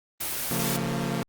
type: noise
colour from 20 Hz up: white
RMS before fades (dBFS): -30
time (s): 0.2-0.77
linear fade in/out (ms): 10
type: chord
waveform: sawtooth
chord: Bb minor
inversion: first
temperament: equal with one note detuned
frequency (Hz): 138.59 / 174.61 / 227.2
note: Db3 / F3 / Bb3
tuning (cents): 0 / 0 / -44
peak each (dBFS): -27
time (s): 0.51-1.23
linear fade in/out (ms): 2
effects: Opus 24 kbps